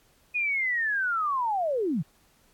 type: linear sweep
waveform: sine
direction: down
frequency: 2489 to 128.8 Hz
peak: -24 dBFS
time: 0.34-2.03 s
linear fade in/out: 20 ms
effects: pink hiss -63 dBFS RMS until 2.53 s + AAC 64 kbps